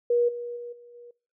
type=tone with level steps; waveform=sine; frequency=479.5 Hz; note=A#4; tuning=49 cents sharp; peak=-19 / -32 / -35 / -47 / -44 dBFS; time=0.1-1.11 s; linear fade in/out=5 ms; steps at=0.28 / 0.56 / 0.72 / 0.94 s; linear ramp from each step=10 ms; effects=noise-tail reverb RT60 0.4 s tail -23 dB re dry